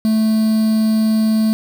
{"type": "tone with quantisation", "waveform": "triangle", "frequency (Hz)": 219.1, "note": "A3", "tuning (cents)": -7, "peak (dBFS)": -10, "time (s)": [0.05, 1.53], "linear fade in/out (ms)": 0, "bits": 5, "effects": []}